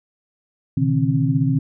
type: tone cluster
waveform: sine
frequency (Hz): 123.9 / 142.5 / 157.7 / 266.7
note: B2 / C#3 / D#3 / C4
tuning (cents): +6 / +48 / +24 / +33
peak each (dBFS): -21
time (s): 0.77-1.59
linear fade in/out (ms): 5
effects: none